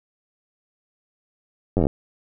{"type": "slowing click train", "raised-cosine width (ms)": 2, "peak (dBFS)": -7, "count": 9, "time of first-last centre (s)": [1.77, 1.869], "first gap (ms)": 10, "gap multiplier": 1.06, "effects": []}